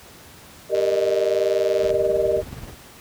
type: chord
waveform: sine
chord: Eb major seventh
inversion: first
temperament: equal with one note detuned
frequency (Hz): 392 / 466.2 / 601.8 / 622.3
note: G4 / Bb4 / D5 / Eb5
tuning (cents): 0 / 0 / +42 / 0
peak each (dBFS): -23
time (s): 0.69-2.43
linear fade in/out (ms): 50
type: click train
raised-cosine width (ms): 0.2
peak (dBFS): -17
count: 115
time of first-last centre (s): 0.75-1.904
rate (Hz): 98.8
type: noise with tremolo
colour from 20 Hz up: brown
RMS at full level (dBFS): -30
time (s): 1.78-2.76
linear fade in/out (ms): 50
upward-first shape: sine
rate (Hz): 19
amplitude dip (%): 65
effects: pink hiss -45 dBFS RMS until 3 s + high-pass 60 Hz 12 dB/octave